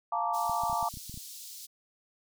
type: chord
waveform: sine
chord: Bb major seventh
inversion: second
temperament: just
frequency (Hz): 699.2 / 874.1 / 932.3 / 1165.4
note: F5 / A5 / Bb5 / D6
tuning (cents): +2 / -12 / 0 / -14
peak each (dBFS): -33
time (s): 0.12-0.89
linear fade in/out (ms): 5
type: high-pass noise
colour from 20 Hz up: pink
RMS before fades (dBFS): -45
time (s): 0.33-1.67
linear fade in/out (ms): 20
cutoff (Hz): 4200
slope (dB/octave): 24
type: clicks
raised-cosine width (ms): 5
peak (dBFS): -32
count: 10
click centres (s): 0.496 / 0.636 / 0.698 / 0.729 / 0.828 / 0.94 / 0.972 / 1.096 / 1.142 / 1.175
effects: none